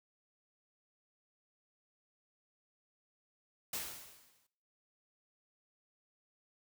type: noise with exponential decay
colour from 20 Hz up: white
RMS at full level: -37 dBFS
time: 3.73-4.47 s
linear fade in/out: 5 ms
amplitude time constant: 160 ms
effects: noise-tail reverb RT60 0.7 s tail -20 dB re dry